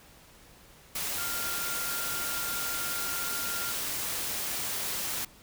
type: tone in noise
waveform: sine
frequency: 1396.9 Hz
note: F6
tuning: in tune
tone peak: -37 dBFS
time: 1.18-3.72 s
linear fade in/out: 5 ms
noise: white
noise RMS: -33 dBFS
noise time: 0.95-5.25 s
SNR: -7 dB
effects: pink hiss -55 dBFS RMS until 5.42 s